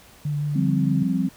sine tone with vibrato, 146.83 Hz, D3, in tune, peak -22 dBFS, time 0.25-1.03 s, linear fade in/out 5 ms, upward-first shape square, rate 6.1 Hz, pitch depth 10 cents each way
sine chord, F suspended second, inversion none, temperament equal, 174.61 / 196 / 261.6 Hz, F3 / G3 / C4, 0 / 0 / 0 cents, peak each -24 dBFS, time 0.55-1.29 s, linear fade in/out 10 ms
effects pink hiss -50 dBFS RMS until 1.36 s

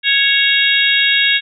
harmonic tone with a mistuned harmonic, 554 Hz, C#5, 1 cent flat, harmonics 3 / 4 / 5 / 6 / 7, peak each -17 / -17 / -17 / -17 / -17 dBFS, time 0.03-1.41 s, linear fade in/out 50 ms, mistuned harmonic 7, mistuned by -60 cents, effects none

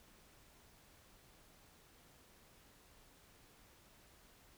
silence, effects pink hiss -65 dBFS RMS until 4.57 s

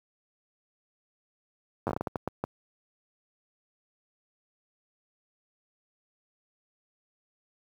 slowing click train, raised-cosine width 1 ms, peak -15 dBFS, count 11, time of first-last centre 1.87-2.44 s, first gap 9 ms, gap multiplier 1.38, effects high-pass 80 Hz 12 dB/octave + 9-bit

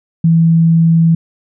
sine tone, 164.81 Hz, E3, in tune, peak -6 dBFS, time 0.24-1.15 s, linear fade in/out 5 ms, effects none

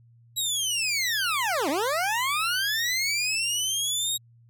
20% pulse linear two-way sweep, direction down then up, 3902 to 257 to 3800 Hz, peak -19 dBFS, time 0.36-4.18 s, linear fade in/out 20 ms, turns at 1.69 s, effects added 117 Hz sine -53 dBFS peak until 4.49 s

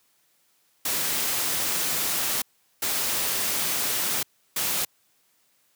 white noise bursts at uneven times, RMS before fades -26 dBFS, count 3, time 0.85-2.42 / 2.82-4.23 / 4.56-4.85 s, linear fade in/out 5 ms, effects white hiss -66 dBFS RMS until 5.75 s + high-pass 100 Hz 12 dB/octave

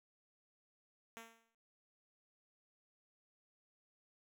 5% pulse tone with exponential decay, 227.9 Hz, A#3, 39 cents flat, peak -36 dBFS, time 1.17-1.55 s, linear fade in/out 0 ms, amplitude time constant 81 ms, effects none

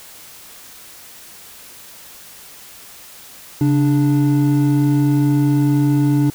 triangle tone pair together, 138.59 / 293.7 Hz, C#3 / D4, 0 / 0 cents, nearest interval octave + minor second, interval 1300 cents, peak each -13 / -13 dBFS, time 3.61-6.3 s, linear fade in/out 2 ms, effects white hiss -40 dBFS RMS until 6.34 s

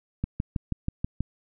click train, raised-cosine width 5 ms, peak -14 dBFS, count 7, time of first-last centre 0.24-1.206 s, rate 6.21 Hz, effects none

